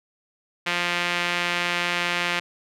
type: tone with band-pass filter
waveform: sawtooth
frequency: 174.9 Hz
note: F3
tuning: 3 cents sharp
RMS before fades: -25 dBFS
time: 0.66-2.4 s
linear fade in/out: 10 ms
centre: 2400 Hz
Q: 1.5
effects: none